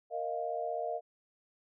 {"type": "chord", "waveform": "sine", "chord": "Bb suspended fourth", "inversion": "none", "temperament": "equal", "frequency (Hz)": [466.2, 622.3, 698.5], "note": ["Bb4", "Eb5", "F5"], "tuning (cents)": [0, 0, 0], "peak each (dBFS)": [-39, -37, -36], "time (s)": [0.1, 1.01], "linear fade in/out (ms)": 50, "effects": []}